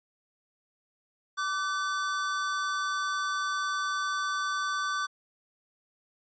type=tone pair together; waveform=square; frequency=1165.9 / 1516 Hz; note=D6 / F#6; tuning=-13 / +42 cents; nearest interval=perfect fourth; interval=455 cents; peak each=-31 / -33 dBFS; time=1.37-5.07 s; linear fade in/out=20 ms; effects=resampled to 16000 Hz